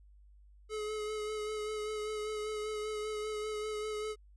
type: tone with vibrato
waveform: square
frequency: 426.9 Hz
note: G#4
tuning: 48 cents sharp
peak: -36 dBFS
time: 0.69-4.16 s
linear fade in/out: 50 ms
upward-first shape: sine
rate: 5.1 Hz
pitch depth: 21 cents each way
effects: added 50 Hz sine -56 dBFS peak until 4.36 s + resampled to 24000 Hz